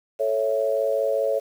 sine chord, A major, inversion none, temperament equal, 440 / 554.4 / 659.3 Hz, A4 / C#5 / E5, 0 / 0 / 0 cents, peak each -26 / -22 / -27 dBFS, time 0.19-1.4 s, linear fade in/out 20 ms, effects 8-bit

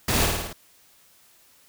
pink noise with echo, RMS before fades -23 dBFS, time 0.08-0.26 s, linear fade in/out 5 ms, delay 54 ms, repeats 5, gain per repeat -3 dB, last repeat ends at 0.53 s, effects white hiss -57 dBFS RMS until 1.68 s

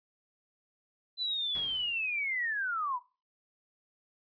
sine linear sweep, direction down, 4049 to 932.3 Hz, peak -30 dBFS, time 1.17-3 s, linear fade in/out 50 ms
pink noise with exponential decay, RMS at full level -45 dBFS, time 1.55-2.38 s, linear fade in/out 1 ms, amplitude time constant 180 ms
effects noise-tail reverb RT60 0.3 s tail -18 dB re dry + resampled to 11025 Hz

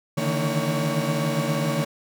35% pulse tone cluster, 144 / 153.8 / 161.2 / 227.8 / 561 Hz, D3 / D#3 / E3 / A#3 / C#5, -34 / -20 / -38 / -40 / +21 cents, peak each -27 dBFS, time 0.17-1.85 s, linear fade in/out 10 ms, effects none

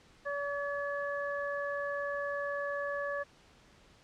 harmonic tone, 570 Hz, C#5, 48 cents sharp, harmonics 1 / 2 / 3, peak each -35 / -40 / -38 dBFS, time 0.25-3.24 s, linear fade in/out 20 ms, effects pink hiss -61 dBFS RMS until 4.03 s + low-pass 6000 Hz 12 dB/octave

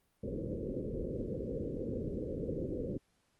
white low-pass noise, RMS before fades -38 dBFS, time 0.23-2.98 s, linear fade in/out 10 ms, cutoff 540 Hz, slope 96 dB/octave, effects pink hiss -75 dBFS RMS until 3.39 s + Opus 32 kbps

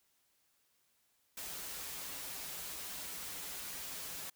white noise with comb filter, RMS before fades -44 dBFS, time 1.37-4.3 s, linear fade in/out 5 ms, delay 8.6 ms, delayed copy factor -0.55, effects white hiss -75 dBFS RMS until 4.35 s

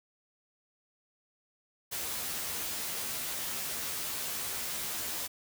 white noise with comb filter, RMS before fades -36 dBFS, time 1.91-5.28 s, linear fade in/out 20 ms, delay 13 ms, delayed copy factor +0.8, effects none

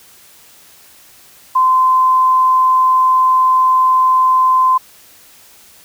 sine tone, 1032 Hz, C6, 24 cents flat, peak -8 dBFS, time 1.55-4.78 s, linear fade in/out 10 ms, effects white hiss -44 dBFS RMS until 5.84 s

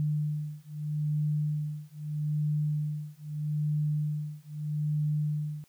sine beating tone pair, 149.9 / 150.69 Hz, D3 / D3, +36 / +45 cents, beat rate 0.79 Hz, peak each -31 dBFS, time 0-5.64 s, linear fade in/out 0 ms, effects white hiss -66 dBFS RMS until 5.68 s

